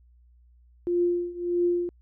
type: tone with tremolo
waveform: sine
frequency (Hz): 350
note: F4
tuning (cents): +4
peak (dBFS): -19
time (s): 0.87-1.89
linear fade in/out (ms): 0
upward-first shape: triangle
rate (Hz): 1.6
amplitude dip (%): 90
effects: added 60 Hz sine -54 dBFS peak until 2.01 s

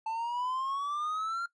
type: exponential sweep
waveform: triangle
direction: up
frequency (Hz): 880 to 1396.9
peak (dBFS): -29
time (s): 0.06-1.46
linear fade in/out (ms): 5
effects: noise-tail reverb RT60 0.1 s tail -19 dB re dry + resampled to 22050 Hz

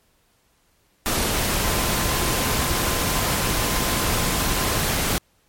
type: tone in noise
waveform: sine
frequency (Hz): 1033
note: C6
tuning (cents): -22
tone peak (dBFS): -33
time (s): 1.64-4.81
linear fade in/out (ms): 0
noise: pink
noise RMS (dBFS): -22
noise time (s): 1.06-5.18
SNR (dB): -14
effects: pink hiss -63 dBFS RMS until 5.48 s + MP3 64 kbps

